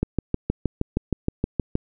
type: click train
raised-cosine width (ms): 3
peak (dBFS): -8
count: 12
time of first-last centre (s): 0.03-1.754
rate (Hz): 6.38
effects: none